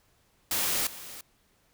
white noise with echo, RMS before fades -28 dBFS, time 0.51-0.87 s, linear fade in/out 2 ms, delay 340 ms, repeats 1, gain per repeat -15 dB, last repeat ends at 1.21 s, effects pink hiss -67 dBFS RMS until 1.73 s

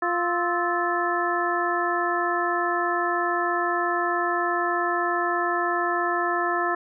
harmonic tone with a mistuned harmonic, 349.2 Hz, F4, in tune, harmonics 1 / 2 / 3 / 4 / 5, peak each -28 / -28 / -28 / -28 / -28 dBFS, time 0.02-6.75 s, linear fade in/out 5 ms, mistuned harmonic 4, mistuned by -110 cents, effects none

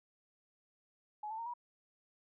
sine tone with pitch steps, 845 / 882.9 / 922.5 / 963.9 Hz, G#5 / A5 / A#5 / B5, +30 / +6 / -18 / -42 cents, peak -39 dBFS, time 1.23-1.538 s, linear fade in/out 5 ms, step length 77 ms, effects none

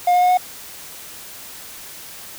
triangle tone with pitch steps, 712 / 717.8 / 723.6 / 729.5 Hz, F5 / F5 / F#5 / F#5, +33 / +47 / -39 / -25 cents, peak -10 dBFS, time 0.07-0.374 s, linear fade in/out 5 ms, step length 76 ms, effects white hiss -37 dBFS RMS until 2.38 s

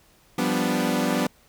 sawtooth chord, G dominant seventh, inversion third, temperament equal, 174.61 / 196 / 246.9 / 293.7 Hz, F3 / G3 / B3 / D4, 0 / 0 / 0 / 0 cents, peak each -25 / -24 / -21 / -24 dBFS, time 0.38-1.27 s, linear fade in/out 5 ms, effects pink hiss -58 dBFS RMS until 1.48 s

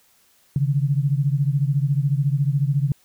sine beating tone pair, 136.9 / 150.9 Hz, C#3 / D3, -21 / +47 cents, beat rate 14 Hz, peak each -19 / -22 dBFS, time 0.56-2.92 s, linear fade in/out 2 ms, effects white hiss -59 dBFS RMS until 3.04 s

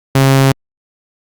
sawtooth tone, 135.1 Hz, C#3, 44 cents flat, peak -3 dBFS, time 0.15-0.52 s, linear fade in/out 5 ms, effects Opus 48 kbps

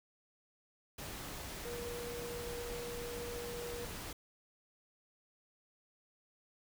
sine tone in noise, 478.3 Hz, A#4, 44 cents sharp, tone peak -42 dBFS, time 1.65-3.85 s, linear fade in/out 5 ms, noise pink, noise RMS -45 dBFS, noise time 0.98-4.13 s, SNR 0 dB, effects none

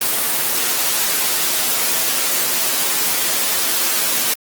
white noise with comb filter, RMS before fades -18 dBFS, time 0.01-4.34 s, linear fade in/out 5 ms, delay 10 ms, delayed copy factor -0.95, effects high-pass 200 Hz 12 dB/octave + Opus 24 kbps

